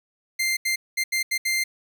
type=tone bursts at uneven times; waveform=sawtooth; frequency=2093 Hz; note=C7; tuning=in tune; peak=-18 dBFS; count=6; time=0.39-0.57 / 0.65-0.76 / 0.97-1.04 / 1.12-1.23 / 1.31-1.38 / 1.45-1.64 s; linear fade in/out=10 ms; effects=none